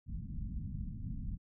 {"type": "low-pass noise", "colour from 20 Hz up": "pink", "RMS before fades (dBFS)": -40, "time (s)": [0.06, 1.38], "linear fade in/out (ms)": 50, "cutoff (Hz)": 230, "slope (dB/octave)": 48, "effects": []}